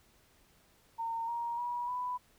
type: tone with pitch steps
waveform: sine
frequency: 915 / 940.2 / 966.1 / 992.6 Hz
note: A#5 / A#5 / B5 / B5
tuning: -32 / +15 / -38 / +8 cents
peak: -33 dBFS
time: 0.98-2.18 s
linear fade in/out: 20 ms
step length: 300 ms
effects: pink hiss -66 dBFS RMS until 2.38 s